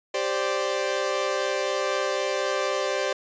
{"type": "chord", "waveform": "sawtooth", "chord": "G suspended fourth", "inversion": "none", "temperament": "equal", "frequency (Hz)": [392, 523.3, 587.3], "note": ["G4", "C5", "D5"], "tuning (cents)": [0, 0, 0], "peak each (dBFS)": [-26, -24, -24], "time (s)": [0.14, 3.13], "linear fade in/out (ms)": 5, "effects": ["resampled to 16000 Hz"]}